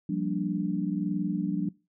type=chord; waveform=sine; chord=G minor seventh; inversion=third; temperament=equal; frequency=174.61 / 196 / 233.1 / 293.7 Hz; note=F3 / G3 / Bb3 / D4; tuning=0 / 0 / 0 / 0 cents; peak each=-31 / -31 / -37 / -31 dBFS; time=0.09-1.69 s; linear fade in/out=5 ms; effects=noise-tail reverb RT60 0.3 s tail -22 dB re dry